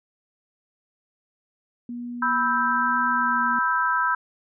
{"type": "tone with vibrato", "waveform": "sine", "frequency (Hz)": 239.6, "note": "A#3", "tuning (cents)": 48, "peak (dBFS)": -30, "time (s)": [1.89, 3.59], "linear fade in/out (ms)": 2, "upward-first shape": "sine", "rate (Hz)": 1.1, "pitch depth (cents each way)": 15}
{"type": "chord", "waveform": "sine", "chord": "E minor", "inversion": "second", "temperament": "equal with one note detuned", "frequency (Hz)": [987.8, 1308.6, 1568], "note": ["B5", "E6", "G6"], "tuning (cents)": [0, -13, 0], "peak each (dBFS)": -24, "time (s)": [2.22, 4.15], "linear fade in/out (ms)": 5}
{"effects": []}